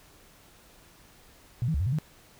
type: tone with pitch steps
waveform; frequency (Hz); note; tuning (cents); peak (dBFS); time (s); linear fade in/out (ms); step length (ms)
sine; 120.1 / 160.1 / 70.7 / 94.1 / 127.5 / 154; B2 / D#3 / C#2 / F#2 / C3 / D#3; -48 / +50 / +35 / +30 / -44 / -17; -24; 1.62-1.986; 0; 61
effects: pink hiss -56 dBFS RMS until 2.39 s

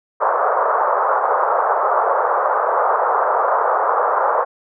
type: band-pass noise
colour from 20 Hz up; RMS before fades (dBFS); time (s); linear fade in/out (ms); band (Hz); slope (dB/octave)
white; -17; 0.2-4.45; 20; 460 to 1300; 48
effects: none

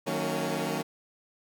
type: chord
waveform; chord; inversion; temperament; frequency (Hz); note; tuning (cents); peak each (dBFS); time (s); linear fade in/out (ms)
15% pulse; D# minor seventh; none; equal with one note detuned; 155.56 / 185 / 228 / 277.2; D#3 / F#3 / A#3 / C#4; 0 / 0 / -38 / 0; -28; 0.06-0.83; 20
effects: none

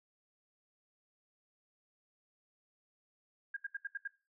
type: tone bursts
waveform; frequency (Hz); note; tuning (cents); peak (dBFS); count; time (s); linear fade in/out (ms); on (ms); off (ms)
sine; 1619; G#6; -45; -36; 6; 3.54-4.076; 5; 26; 76
effects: noise-tail reverb RT60 0.3 s tail -17 dB re dry

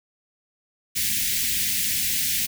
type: band-stop noise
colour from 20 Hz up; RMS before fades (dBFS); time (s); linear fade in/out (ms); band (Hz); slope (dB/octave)
white; -24; 0.95-2.47; 20; 260 to 1800; 48
effects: none

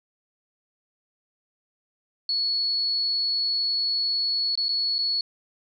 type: tone with dropouts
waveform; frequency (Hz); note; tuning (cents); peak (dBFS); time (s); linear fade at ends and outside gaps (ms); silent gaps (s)
sine; 4389; C#8; -18; -22; 2.29-5.21; 2; 4.554-4.575 / 4.684-4.69 / 4.983-4.988
effects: none

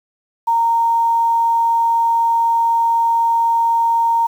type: tone with quantisation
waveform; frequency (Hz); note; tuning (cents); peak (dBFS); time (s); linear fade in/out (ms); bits
sine; 924; A#5; -16; -12; 0.47-4.27; 10; 7
effects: none

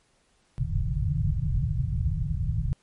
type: low-pass noise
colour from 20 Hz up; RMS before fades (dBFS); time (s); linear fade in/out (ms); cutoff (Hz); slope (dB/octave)
white; -26; 0.58-2.73; 0; 160; 96
effects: pink hiss -66 dBFS RMS until 2.82 s + MP3 48 kbps

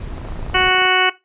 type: noise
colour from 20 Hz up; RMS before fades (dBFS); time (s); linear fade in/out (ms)
brown; -28; 0-0.69; 2
type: click train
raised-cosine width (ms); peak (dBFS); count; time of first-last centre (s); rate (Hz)
1; -20; 20; 0.18-0.854; 28.2
type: harmonic tone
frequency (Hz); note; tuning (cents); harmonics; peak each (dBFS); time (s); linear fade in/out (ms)
370; F#4; 0; 1 / 2 / 3 / 4 / 5 / 6 / 7 / 8; -21 / -20 / -20 / -19 / -23 / -20 / -24 / -19; 0.54-1.1; 10
effects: noise-tail reverb RT60 0.2 s tail -17 dB re dry + resampled to 8000 Hz

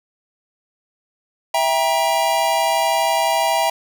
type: chord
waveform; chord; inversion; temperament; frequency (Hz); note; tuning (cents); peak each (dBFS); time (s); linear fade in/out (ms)
square; E diminished; none; just; 659.3 / 791.1 / 949.3; E5 / G5 / Bb5; 0 / +16 / +31; -21; 1.54-3.7; 5
effects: none

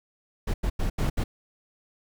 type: noise bursts at uneven times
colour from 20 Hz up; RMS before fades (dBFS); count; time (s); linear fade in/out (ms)
brown; -25; 5; 0.47-0.54 / 0.63-0.7 / 0.79-0.9 / 0.98-1.1 / 1.17-1.24; 10
effects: none

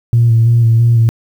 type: tone with vibrato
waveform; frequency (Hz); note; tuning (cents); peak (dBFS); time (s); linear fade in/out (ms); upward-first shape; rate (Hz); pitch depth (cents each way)
sine; 115.8; A#2; -11; -5; 0.13-1.09; 0; square; 3; 25
effects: tanh soft clip ceiling -2 dBFS + 7-bit

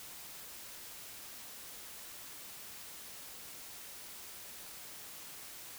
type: silence
effects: white hiss -49 dBFS RMS until 5.78 s

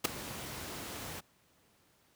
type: noise with ADSR envelope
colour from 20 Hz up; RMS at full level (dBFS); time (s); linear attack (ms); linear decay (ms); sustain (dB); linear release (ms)
pink; -24; 0.04-1.21; 12; 8; -18; 20
effects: pink hiss -68 dBFS RMS until 2.15 s + high-pass 80 Hz 12 dB/octave

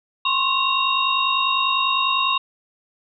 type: tone cluster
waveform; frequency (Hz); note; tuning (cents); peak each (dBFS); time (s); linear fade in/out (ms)
sine; 1046 / 1096 / 2768 / 3733; C6 / C#6 / F7 / A#7; -1 / -20 / -16 / +2; -23; 0.25-2.38; 5
effects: none

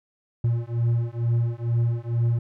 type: beating tone pair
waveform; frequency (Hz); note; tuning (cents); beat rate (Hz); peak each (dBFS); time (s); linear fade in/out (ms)
triangle; 116.54 / 118.74; A#2 / A#2; 0 / +32; 2.2; -22 / -22; 0.44-2.39; 5
effects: none

